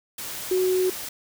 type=tone in noise; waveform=sine; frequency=370 Hz; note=F#4; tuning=in tune; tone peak=-19 dBFS; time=0.51-0.9 s; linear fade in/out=5 ms; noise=white; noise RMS=-34 dBFS; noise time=0.18-1.09 s; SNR=+12 dB; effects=none